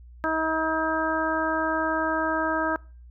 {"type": "harmonic tone", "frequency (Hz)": 318.5, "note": "D#4", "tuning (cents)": 41, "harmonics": [1, 2, 3, 4, 5], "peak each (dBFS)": [-29, -29, -29, -29, -29], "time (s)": [0.24, 2.76], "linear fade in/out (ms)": 0, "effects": ["noise-tail reverb RT60 0.4 s tail -24 dB re dry", "added 60 Hz sine -44 dBFS peak until 3.1 s"]}